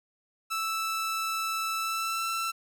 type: tone with pitch glide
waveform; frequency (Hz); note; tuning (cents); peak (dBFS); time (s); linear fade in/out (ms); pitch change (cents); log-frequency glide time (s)
sawtooth; 1318.5 to 1336.9; E6 to E6; 0 to +24; -25; 0.5-2.52; 20; +24; 1.78-2.26
effects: none